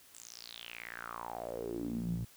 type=tone with band-pass filter sweep; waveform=sawtooth; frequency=58.27 Hz; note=A#1; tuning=in tune; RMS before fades=-41 dBFS; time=0.14-2.25 s; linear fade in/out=10 ms; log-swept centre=8300 to 130 Hz; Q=6.5; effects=white hiss -60 dBFS RMS until 2.36 s